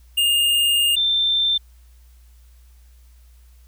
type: tone pair in turn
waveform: square / sine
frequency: 2826 / 3569 Hz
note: F7 / A7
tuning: +20 / +24 cents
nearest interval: major third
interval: 404 cents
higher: second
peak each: -16 dBFS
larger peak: neither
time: 0.17-0.96 / 0.96-1.58 s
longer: first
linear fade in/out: 10 ms
effects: added 60 Hz sine -46 dBFS peak until 3.67 s + white hiss -61 dBFS RMS until 3.67 s